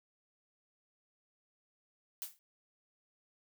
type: noise with exponential decay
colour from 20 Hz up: blue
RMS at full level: -37 dBFS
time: 2.22-2.39 s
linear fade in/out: 0 ms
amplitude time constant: 36 ms
effects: none